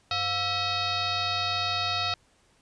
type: tone with frequency modulation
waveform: sine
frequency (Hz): 2554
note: D#7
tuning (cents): +45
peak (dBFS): -25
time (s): 0.11-2.14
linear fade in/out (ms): 2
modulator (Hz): 614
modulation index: 3.4
effects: pink hiss -64 dBFS RMS until 2.61 s + resampled to 22050 Hz